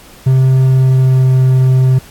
triangle tone with pitch glide, 131.2 to 129.84 Hz, C3 to C3, +5 to -13 cents, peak -4 dBFS, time 0.26-1.99 s, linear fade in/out 10 ms, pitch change -18 cents, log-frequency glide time 0.63-1.38 s, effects pink hiss -39 dBFS RMS until 2.1 s + AAC 64 kbps

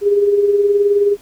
sine tone with tremolo, 406.4 Hz, G#4, 38 cents flat, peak -8 dBFS, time 0.01-1.17 s, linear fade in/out 50 ms, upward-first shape sine, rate 19 Hz, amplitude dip 50%, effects pink hiss -47 dBFS RMS until 1.21 s

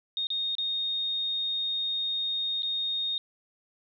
sine tone with dropouts, 3700 Hz, A#7, 14 cents flat, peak -27 dBFS, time 0.17-3.18 s, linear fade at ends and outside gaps 1 ms, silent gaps 0.27-0.303 / 0.552-0.583 / 2.622-2.631 s, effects none

